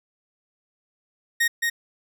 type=tone with echo; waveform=40% pulse; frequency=1864.7 Hz; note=A#6; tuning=in tune; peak=-17 dBFS; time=1.4-1.48 s; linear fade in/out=10 ms; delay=220 ms; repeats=1; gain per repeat=-3 dB; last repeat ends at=1.7 s; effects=none